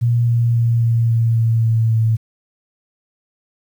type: tone with pitch steps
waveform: sine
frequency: 118.6 / 117.64 / 116.7 / 115.76 / 114.83 / 113.9 / 112.98 / 112.07 Hz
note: A#2 / A#2 / A#2 / A#2 / A#2 / A#2 / A2 / A2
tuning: +30 / +16 / +2 / -12 / -26 / -40 / +46 / +32 cents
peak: -12 dBFS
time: 0.01-2.17 s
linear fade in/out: 20 ms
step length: 270 ms
effects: 8-bit